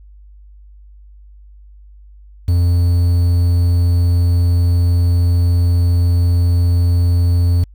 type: tone with quantisation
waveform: triangle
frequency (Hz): 87.31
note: F2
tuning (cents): 0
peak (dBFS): -8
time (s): 2.48-7.64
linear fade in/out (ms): 5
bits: 6
effects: added 50 Hz sine -38 dBFS peak until 7.74 s